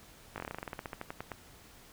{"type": "slowing click train", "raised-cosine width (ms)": 0.5, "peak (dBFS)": -23, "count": 19, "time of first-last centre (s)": [0.36, 1.318], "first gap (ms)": 19, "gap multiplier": 1.11, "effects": ["pink hiss -56 dBFS RMS until 1.92 s"]}